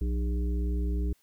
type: harmonic tone with a mistuned harmonic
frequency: 60.7 Hz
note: B1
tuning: 29 cents flat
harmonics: 1 / 3 / 5 / 7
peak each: -26 / -38 / -39 / -42 dBFS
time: 0.01-1.13 s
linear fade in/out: 5 ms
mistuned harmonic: 7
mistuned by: -76 cents
effects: white hiss -68 dBFS RMS until 1.22 s